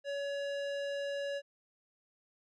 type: tone with low-pass filter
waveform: square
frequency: 564 Hz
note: C#5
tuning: 30 cents sharp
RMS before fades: -37 dBFS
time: 0.04-1.42 s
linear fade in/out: 50 ms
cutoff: 4300 Hz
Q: 0.8
effects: none